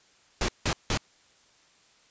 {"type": "noise bursts", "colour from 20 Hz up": "pink", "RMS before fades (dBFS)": -26, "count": 3, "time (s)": [0.41, 0.975], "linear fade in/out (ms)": 2, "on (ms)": 75, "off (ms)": 170, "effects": ["white hiss -61 dBFS RMS until 2.1 s", "resampled to 16000 Hz"]}